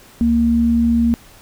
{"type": "tone pair together", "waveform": "sine", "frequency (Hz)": [69.3, 233.1], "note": ["C#2", "A#3"], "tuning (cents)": [0, 0], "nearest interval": "octave + major sixth", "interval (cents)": 2100, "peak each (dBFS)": [-22, -12], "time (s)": [0.21, 1.14], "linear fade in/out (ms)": 0, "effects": ["pink hiss -45 dBFS RMS until 1.41 s"]}